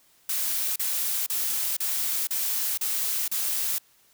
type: noise bursts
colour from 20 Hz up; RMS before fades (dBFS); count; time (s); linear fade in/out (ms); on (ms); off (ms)
blue; -27; 7; 0.29-3.784; 5; 470; 34
effects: white hiss -61 dBFS RMS until 4.13 s